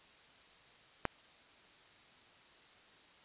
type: click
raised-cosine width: 0.5 ms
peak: -16 dBFS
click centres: 1.053 s
effects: white hiss -61 dBFS RMS until 3.24 s + resampled to 8000 Hz